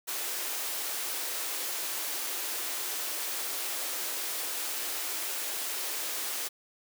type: high-pass noise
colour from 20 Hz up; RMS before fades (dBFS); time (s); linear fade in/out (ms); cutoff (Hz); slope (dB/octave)
white; -34; 0.07-6.49; 20; 290; 48
effects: none